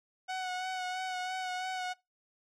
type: tone with vibrato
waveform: sawtooth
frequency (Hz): 740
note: F#5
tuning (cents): 0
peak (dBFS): -30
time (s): 0.28-1.94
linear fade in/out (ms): 20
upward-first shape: sine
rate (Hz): 3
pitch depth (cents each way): 24
effects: noise-tail reverb RT60 0.2 s tail -21 dB re dry + low-pass 6000 Hz 12 dB/octave